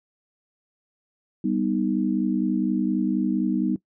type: chord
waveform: sine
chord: G augmented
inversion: none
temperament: equal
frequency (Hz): 196 / 246.9 / 311.1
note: G3 / B3 / D#4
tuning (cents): 0 / 0 / 0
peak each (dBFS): -25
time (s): 1.44-3.76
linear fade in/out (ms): 5
effects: noise-tail reverb RT60 0.1 s tail -19 dB re dry